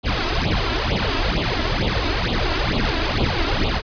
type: noise with flanger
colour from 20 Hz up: pink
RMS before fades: -20 dBFS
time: 0.03-3.82 s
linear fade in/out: 50 ms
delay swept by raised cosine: 0.27 to 3.07 ms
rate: 2.2 Hz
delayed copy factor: +0.85
effects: resampled to 11025 Hz